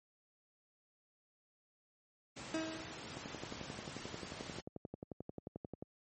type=noise; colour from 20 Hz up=pink; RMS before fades=-47 dBFS; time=2.36-4.61 s; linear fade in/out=10 ms
type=tone with exponential decay; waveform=30% pulse; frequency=320.3 Hz; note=E4; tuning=50 cents flat; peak=-31 dBFS; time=2.54-3.23 s; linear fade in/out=2 ms; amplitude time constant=150 ms
type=click train; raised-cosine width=2 ms; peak=-30 dBFS; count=31; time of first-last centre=3.17-5.825 s; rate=11.3 Hz
effects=high-pass 100 Hz 12 dB/octave + MP3 32 kbps